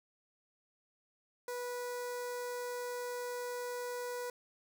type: tone with notch filter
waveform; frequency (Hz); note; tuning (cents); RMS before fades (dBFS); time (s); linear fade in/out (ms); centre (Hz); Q
sawtooth; 490; B4; -14; -40; 1.48-4.3; 2; 3000; 1.3
effects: none